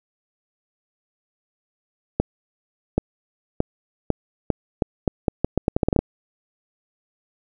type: accelerating click train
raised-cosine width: 2 ms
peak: -4 dBFS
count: 17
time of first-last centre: 2.2-5.99 s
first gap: 780 ms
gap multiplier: 0.8
effects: none